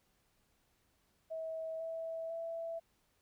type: tone with pitch steps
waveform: sine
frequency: 645 / 654 / 663.1 Hz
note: E5 / E5 / E5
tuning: -38 / -14 / +10 cents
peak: -38 dBFS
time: 1.3-2.8 s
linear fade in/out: 20 ms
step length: 500 ms
effects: pink hiss -75 dBFS RMS until 3.21 s